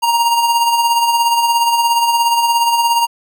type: tone with tremolo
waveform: square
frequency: 936 Hz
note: A#5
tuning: 7 cents sharp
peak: -10 dBFS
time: 0.02-3.07 s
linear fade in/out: 20 ms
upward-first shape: sine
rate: 17 Hz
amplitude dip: 45%
effects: none